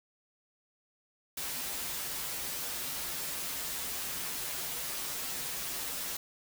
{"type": "noise with comb filter", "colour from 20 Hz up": "white", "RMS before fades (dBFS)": -37, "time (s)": [1.37, 6.17], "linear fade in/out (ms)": 5, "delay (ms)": 9.4, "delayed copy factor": -0.7, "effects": []}